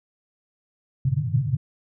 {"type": "band-pass noise", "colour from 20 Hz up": "white", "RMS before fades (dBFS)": -23, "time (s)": [1.05, 1.57], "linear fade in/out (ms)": 5, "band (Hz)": [100, 150], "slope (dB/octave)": 96, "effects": []}